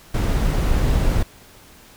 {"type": "noise", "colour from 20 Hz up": "brown", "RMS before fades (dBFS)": -18, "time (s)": [0.14, 1.23], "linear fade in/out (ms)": 5, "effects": ["pink hiss -47 dBFS RMS until 1.96 s"]}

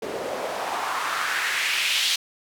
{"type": "noise with band-pass filter sweep", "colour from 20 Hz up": "white", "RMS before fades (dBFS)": -26, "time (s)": [0.02, 2.16], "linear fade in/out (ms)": 5, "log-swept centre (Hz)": [400, 3600], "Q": 2.2, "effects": []}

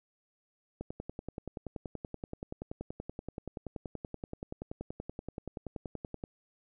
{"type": "click train", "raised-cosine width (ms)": 2, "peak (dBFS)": -25, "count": 58, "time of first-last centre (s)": [0.81, 6.239], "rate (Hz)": 10.5, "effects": []}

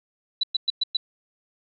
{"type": "tone bursts", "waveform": "sine", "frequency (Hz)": 3957, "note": "B7", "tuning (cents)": 3, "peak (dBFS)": -19, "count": 5, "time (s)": [0.41, 0.97], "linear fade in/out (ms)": 5, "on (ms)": 24, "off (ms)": 110, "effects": []}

